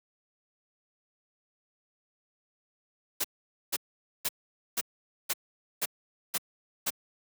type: noise bursts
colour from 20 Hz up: white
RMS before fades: -29 dBFS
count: 8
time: 3.2-6.904 s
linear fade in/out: 10 ms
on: 43 ms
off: 480 ms
effects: high-pass 150 Hz 12 dB/octave